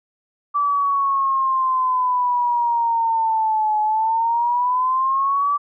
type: exponential two-way sweep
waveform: sine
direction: down then up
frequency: 1162 to 849 to 1162 Hz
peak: -16 dBFS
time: 0.54-5.58 s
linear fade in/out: 20 ms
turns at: 3.8 s
effects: none